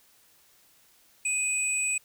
sine tone pair together, 2499 / 7929 Hz, D#7 / B8, +7 / +6 cents, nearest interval octave + minor sixth, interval 1999 cents, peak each -27 dBFS, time 1.25-1.98 s, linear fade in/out 5 ms, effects tanh soft clip ceiling -18 dBFS + white hiss -61 dBFS RMS until 2.04 s

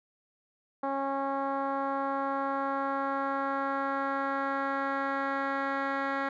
10% pulse tone with low-pass filter sweep, 274.1 Hz, C#4, 19 cents flat, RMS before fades -31 dBFS, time 0.83-6.29 s, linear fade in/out 5 ms, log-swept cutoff 950 to 2000 Hz, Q 1.6, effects none

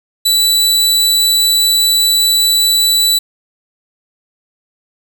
sawtooth tone, 3959 Hz, B7, 3 cents sharp, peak -6 dBFS, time 0.25-3.19 s, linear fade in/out 10 ms, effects none

